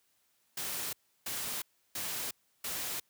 white noise bursts, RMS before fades -37 dBFS, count 4, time 0.57-3 s, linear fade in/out 5 ms, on 360 ms, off 330 ms, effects white hiss -73 dBFS RMS until 3.09 s + high-pass 60 Hz 12 dB/octave

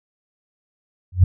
sine tone with exponential growth, 90.5 Hz, F#2, 38 cents flat, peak -4 dBFS, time 1.12-1.24 s, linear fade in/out 5 ms, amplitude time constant 26 ms, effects none

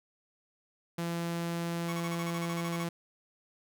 sawtooth tone, 169.6 Hz, E3, 50 cents sharp, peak -28 dBFS, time 0.98-2.89 s, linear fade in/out 5 ms
25% pulse tone bursts, 1108.7 Hz, C#6, in tune, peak -35 dBFS, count 13, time 1.88-2.843 s, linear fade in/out 10 ms, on 51 ms, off 25 ms
effects none

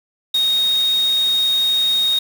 sine tone in noise, 3729 Hz, A#7, in tune, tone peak -14 dBFS, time 0.34-2.19 s, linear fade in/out 5 ms, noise white, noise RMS -32 dBFS, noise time 0.34-2.19 s, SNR +15 dB, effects none

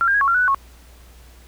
sine tone with pitch steps, 1373 / 1600 / 1653 / 1108 / 1375 / 1478 / 1489 / 1096 Hz, F6 / G6 / G#6 / C#6 / F6 / F#6 / F#6 / C#6, -30 / +35 / -9 / -1 / -27 / -2 / +11 / -20 cents, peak -14 dBFS, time 0.01-0.546 s, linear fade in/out 0 ms, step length 67 ms, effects added 60 Hz sine -44 dBFS peak until 1.47 s + pink hiss -51 dBFS RMS until 1.47 s

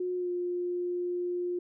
sine tone with pitch glide, 361.9 to 354.5 Hz, F#4 to F4, -38 to +26 cents, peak -29 dBFS, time 0-1.59 s, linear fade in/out 5 ms, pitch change -36 cents, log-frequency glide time 0.15-0.3 s, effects none

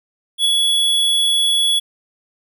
square tone with ADSR envelope, 3381 Hz, G#7, 30 cents sharp, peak -12 dBFS, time 0.38-1.8 s, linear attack 66 ms, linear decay 15 ms, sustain -2 dB, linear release 18 ms, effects none

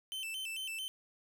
45% pulse tone with vibrato, 2858 Hz, F7, 39 cents sharp, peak -38 dBFS, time 0.12-0.88 s, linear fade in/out 0 ms, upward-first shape square, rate 4.5 Hz, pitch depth 130 cents each way, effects none

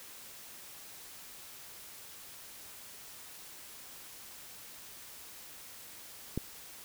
click, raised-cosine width 3 ms, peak -19 dBFS, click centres 6.376 s, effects white hiss -50 dBFS RMS until 6.84 s

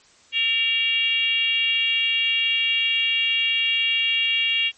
sine tone with frequency modulation, 2794 Hz, F7, in tune, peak -18 dBFS, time 0.32-4.72 s, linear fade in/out 50 ms, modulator 492 Hz, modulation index 0.99, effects white hiss -54 dBFS RMS until 4.77 s + MP3 32 kbps

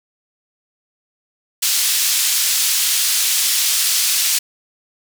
pink band-pass noise, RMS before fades -17 dBFS, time 1.62-4.39 s, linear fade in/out 10 ms, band 3900 to 16000 Hz, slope 12 dB/octave, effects none

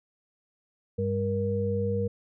sine tone cluster, 99.8 / 199.4 / 473.3 Hz, G2 / G3 / A#4, +32 / +30 / +26 cents, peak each -29 / -32 / -28 dBFS, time 0.98-2.08 s, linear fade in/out 10 ms, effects none

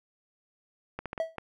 clicks, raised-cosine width 0.5 ms, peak -20 dBFS, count 5, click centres 0.99 / 1.057 / 1.131 / 1.178 / 1.383 s
triangle tone with exponential decay, 650 Hz, E5, 24 cents flat, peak -21 dBFS, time 1.2-1.36 s, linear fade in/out 1 ms, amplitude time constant 34 ms
effects none

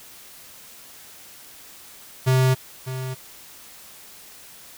square tone with echo, 129.8 Hz, C3, 13 cents flat, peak -16 dBFS, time 2.26-2.55 s, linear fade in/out 20 ms, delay 600 ms, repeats 1, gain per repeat -12 dB, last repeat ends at 3.15 s, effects white hiss -45 dBFS RMS until 4.77 s

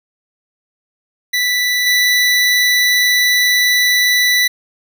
25% pulse tone with level steps, 1975.5 Hz, B6, in tune, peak -10 / -7 dBFS, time 1.33-4.48 s, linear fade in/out 10 ms, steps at 1.86 s, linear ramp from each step 10 ms, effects none

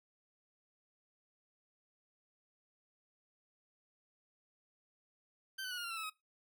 20% pulse tone with pitch steps, 1551 / 1506.8 / 1463.9 / 1422.3 / 1381.8 / 1342.4 / 1304.2 / 1267.1 Hz, G6 / F#6 / F#6 / F6 / F6 / E6 / E6 / D#6, -19 / +31 / -19 / +31 / -19 / +31 / -19 / +31 cents, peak -35 dBFS, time 5.58-6.1 s, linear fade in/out 10 ms, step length 65 ms, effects noise-tail reverb RT60 0.2 s tail -19 dB re dry

